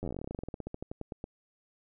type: slowing click train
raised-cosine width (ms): 2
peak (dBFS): -24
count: 28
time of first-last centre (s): 0.03-1.241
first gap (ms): 10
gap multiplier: 1.1
effects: none